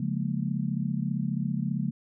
sine chord, Bb minor seventh, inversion first, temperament just, 139.85 / 174.81 / 209.8 / 233.1 Hz, Db3 / F3 / Ab3 / Bb3, +16 / +2 / +18 / 0 cents, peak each -31 / -31 / -32 / -34 dBFS, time 0-1.91 s, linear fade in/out 5 ms, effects none

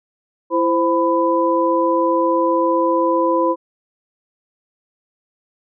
sine tone cluster, 335.2 / 520 / 998 Hz, E4 / C5 / B5, +29 / -11 / +18 cents, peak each -18 dBFS, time 0.5-3.56 s, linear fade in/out 50 ms, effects none

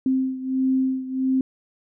sine beating tone pair, 261.6 / 263.1 Hz, C4 / C4, 0 / +10 cents, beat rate 1.5 Hz, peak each -21 / -25 dBFS, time 0.06-1.41 s, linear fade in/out 2 ms, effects none

